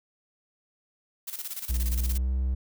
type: noise with tremolo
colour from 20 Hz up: blue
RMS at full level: -34 dBFS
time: 1.27-2.18 s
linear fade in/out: 10 ms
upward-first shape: square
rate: 17 Hz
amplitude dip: 70%
type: tone with pitch glide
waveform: triangle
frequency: 61.5 to 64.52 Hz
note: B1 to C2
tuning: -7 to -24 cents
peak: -22 dBFS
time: 1.69-2.55 s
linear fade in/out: 10 ms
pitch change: +83 cents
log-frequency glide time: 2.05-2.31 s
effects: none